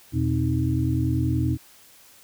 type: tone cluster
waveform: sine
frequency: 84 / 123.5 / 262.7 / 313.2 Hz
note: E2 / B2 / C4 / D#4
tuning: +33 / 0 / +7 / +11 cents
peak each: -26 / -23 / -29 / -27 dBFS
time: 0.12-1.58 s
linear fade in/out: 50 ms
effects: white hiss -52 dBFS RMS until 2.23 s